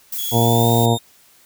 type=noise; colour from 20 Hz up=violet; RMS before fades=-26 dBFS; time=0.12-0.86 s; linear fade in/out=5 ms
type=tone with pitch glide; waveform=sawtooth; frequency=3349 to 3673 Hz; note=G#7 to A#7; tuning=+14 to -26 cents; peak=-24 dBFS; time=0.18-0.99 s; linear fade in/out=10 ms; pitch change=+160 cents; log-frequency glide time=0.32-0.71 s
type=harmonic tone; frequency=116.54 Hz; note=A#2; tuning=in tune; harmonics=1 / 2 / 3 / 4 / 5 / 6 / 7 / 8; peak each=-16 / -20 / -24 / -21 / -28 / -22 / -26 / -25 dBFS; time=0.31-0.98 s; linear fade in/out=50 ms
effects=white hiss -52 dBFS RMS until 1.45 s